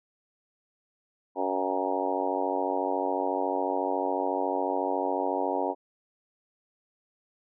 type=harmonic tone with a mistuned harmonic; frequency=94 Hz; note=F#2; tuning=28 cents sharp; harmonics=3 / 4 / 5 / 6 / 7 / 8 / 9 / 10; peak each=-34 / -34 / -34 / -34 / -34 / -34 / -34 / -34 dBFS; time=1.35-5.75 s; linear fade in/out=50 ms; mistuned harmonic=9; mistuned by=-29 cents; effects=none